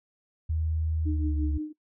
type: tone with pitch glide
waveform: sine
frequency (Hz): 79.5 to 72.48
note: D#2 to D2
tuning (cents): +38 to -22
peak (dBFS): -25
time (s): 0.49-1.58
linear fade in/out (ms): 10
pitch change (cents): -160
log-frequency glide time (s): 1.04-1.41
type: tone with tremolo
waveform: sine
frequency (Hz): 305.6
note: D#4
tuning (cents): -31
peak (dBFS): -28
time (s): 1.05-1.73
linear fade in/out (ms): 20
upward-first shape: triangle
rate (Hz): 5.8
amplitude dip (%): 80
effects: noise-tail reverb RT60 0.1 s tail -21 dB re dry